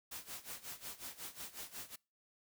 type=noise with tremolo; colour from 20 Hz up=white; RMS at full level=-45 dBFS; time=0.11-1.96 s; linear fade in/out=10 ms; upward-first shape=sine; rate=5.5 Hz; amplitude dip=85%; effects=noise-tail reverb RT60 0.3 s tail -25 dB re dry